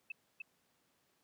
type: tone with echo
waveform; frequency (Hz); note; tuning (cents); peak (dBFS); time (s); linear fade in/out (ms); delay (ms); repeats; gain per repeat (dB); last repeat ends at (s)
sine; 2626; E7; -7; -39; 0.1-0.12; 5; 300; 1; -2; 0.42
effects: pink hiss -75 dBFS RMS until 1.23 s + high-pass 150 Hz 12 dB/octave